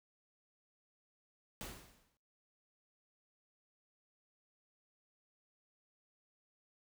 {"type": "noise with exponential decay", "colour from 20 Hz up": "pink", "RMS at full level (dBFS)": -43, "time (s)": [1.61, 2.17], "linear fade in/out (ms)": 0, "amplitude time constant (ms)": 120, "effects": ["noise-tail reverb RT60 0.5 s tail -21 dB re dry"]}